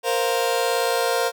sawtooth chord, Bb suspended second, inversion none, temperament just, 466.2 / 524.4 / 699.2 Hz, Bb4 / C5 / F5, 0 / +4 / +2 cents, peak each -19 / -20 / -21 dBFS, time 0.03-1.32 s, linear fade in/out 50 ms, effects none

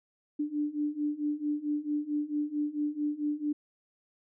sine beating tone pair, 293.7 / 298.2 Hz, D4 / D4, 0 / +27 cents, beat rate 4.5 Hz, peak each -33 / -31 dBFS, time 0.39-3.53 s, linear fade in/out 10 ms, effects none

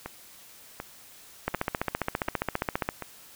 two click trains, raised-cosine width 0.5 ms, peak -11 / -19 dBFS, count 22 / 5, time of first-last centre 1.48-2.889 / 0.06-3.023 s, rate 14.9 / 1.35 Hz, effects white hiss -51 dBFS RMS until 3.35 s

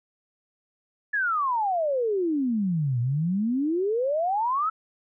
sine exponential two-way sweep, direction down then up, 1741 to 116.54 to 1338 Hz, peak -22 dBFS, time 1.13-4.7 s, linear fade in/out 10 ms, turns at 3 s, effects none

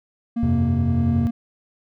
triangle tone with tremolo, 233.1 Hz, A#3, in tune, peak -17 dBFS, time 0.36-1.31 s, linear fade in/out 10 ms, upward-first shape sine, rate 1.6 Hz, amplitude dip 30%
triangle chord, F suspended second, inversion none, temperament equal, 87.31 / 98 / 130.81 Hz, F2 / G2 / C3, 0 / 0 / 0 cents, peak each -19 / -24 / -20 dBFS, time 0.43-1.27 s, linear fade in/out 0 ms
effects tanh soft clip ceiling -8 dBFS

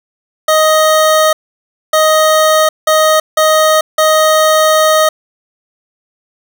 25% pulse tone bursts at uneven times, 625 Hz, D#5, 8 cents sharp, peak -3 dBFS, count 5, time 0.48-1.33 / 1.93-2.69 / 2.87-3.2 / 3.37-3.81 / 3.98-5.09 s, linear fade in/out 5 ms, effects none

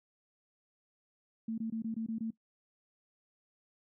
sine tone bursts, 224.3 Hz, A3, 34 cents sharp, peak -33 dBFS, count 7, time 1.48-2.306 s, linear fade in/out 5 ms, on 100 ms, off 21 ms, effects noise-tail reverb RT60 0.1 s tail -19 dB re dry

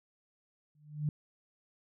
sine tone with exponential growth, 150 Hz, D3, 37 cents sharp, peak -26 dBFS, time 0.75-1.09 s, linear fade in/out 2 ms, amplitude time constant 72 ms, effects none

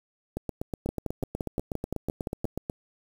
two click trains, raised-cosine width 2 ms, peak -16 / -17 dBFS, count 10 / 20, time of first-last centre 0.89-2.444 / 0.37-2.698 s, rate 5.79 / 8.16 Hz, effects 7-bit

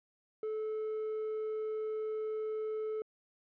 triangle tone with quantisation, 433.9 Hz, A4, 24 cents flat, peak -32 dBFS, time 0.43-3.02 s, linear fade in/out 2 ms, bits 10, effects low-pass 2000 Hz 12 dB/octave

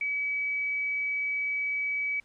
sine tone, 2282 Hz, C#7, 50 cents sharp, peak -27 dBFS, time 0.01-2.2 s, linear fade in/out 2 ms, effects pink hiss -64 dBFS RMS until 2.24 s + low-pass 8000 Hz 12 dB/octave

